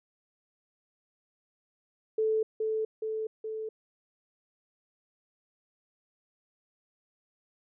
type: tone with echo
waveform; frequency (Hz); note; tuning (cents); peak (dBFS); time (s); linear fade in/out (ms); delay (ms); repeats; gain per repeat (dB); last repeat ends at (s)
sine; 437.8; A4; -9; -24; 2.18-2.43; 5; 420; 3; -3; 3.69
effects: none